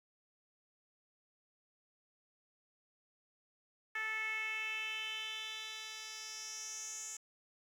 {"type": "tone with band-pass filter sweep", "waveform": "10% pulse", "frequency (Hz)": 437.6, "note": "A4", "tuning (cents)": -9, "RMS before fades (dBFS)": -42, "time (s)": [3.95, 7.17], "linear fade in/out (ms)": 5, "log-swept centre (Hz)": [1900, 7200], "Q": 4.3, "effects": ["11-bit"]}